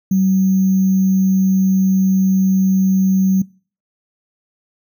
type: tone with sample-and-hold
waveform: sine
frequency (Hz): 190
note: F#3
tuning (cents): +46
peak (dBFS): -11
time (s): 0.11-3.42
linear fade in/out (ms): 5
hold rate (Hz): 6300
effects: noise-tail reverb RT60 0.4 s tail -23 dB re dry